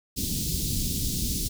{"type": "band-stop noise", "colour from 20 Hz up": "pink", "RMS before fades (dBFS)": -28, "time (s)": [0.16, 1.49], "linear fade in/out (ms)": 20, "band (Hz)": [290, 4000], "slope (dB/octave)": 24, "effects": []}